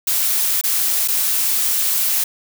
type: noise with dropouts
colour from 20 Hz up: blue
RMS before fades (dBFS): -18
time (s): 0.07-2.24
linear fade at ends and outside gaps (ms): 5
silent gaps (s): 0.613-0.637 / 1.077-1.083
effects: none